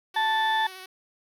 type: tone with vibrato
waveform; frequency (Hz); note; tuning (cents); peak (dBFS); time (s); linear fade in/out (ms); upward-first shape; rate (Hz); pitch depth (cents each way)
5% pulse; 374.7; F#4; +22; -29; 0.14-0.86; 5; square; 13; 15
type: harmonic tone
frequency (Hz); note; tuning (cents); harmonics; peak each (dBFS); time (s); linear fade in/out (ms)
880; A5; 0; 1 / 2 / 4; -23 / -27 / -31; 0.16-0.67; 5
effects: none